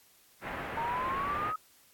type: low-pass noise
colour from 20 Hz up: white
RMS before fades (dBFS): -39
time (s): 0.41-1.54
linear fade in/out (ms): 50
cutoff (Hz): 2000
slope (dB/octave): 24
type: linear sweep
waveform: sine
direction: up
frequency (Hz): 904 to 1279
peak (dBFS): -31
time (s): 0.77-1.56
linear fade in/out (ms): 5
effects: white hiss -62 dBFS RMS until 1.93 s + AAC 64 kbps